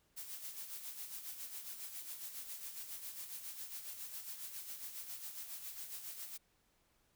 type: noise with tremolo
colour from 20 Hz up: blue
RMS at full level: -45 dBFS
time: 0.16-6.38 s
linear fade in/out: 20 ms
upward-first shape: sine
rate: 7.3 Hz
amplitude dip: 55%
effects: pink hiss -75 dBFS RMS until 7.15 s